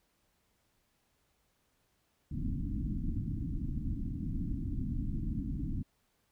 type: low-pass noise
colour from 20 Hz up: pink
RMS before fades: -35 dBFS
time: 2.31-5.83 s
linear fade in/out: 5 ms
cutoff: 310 Hz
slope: 96 dB/octave
effects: pink hiss -75 dBFS RMS until 6.31 s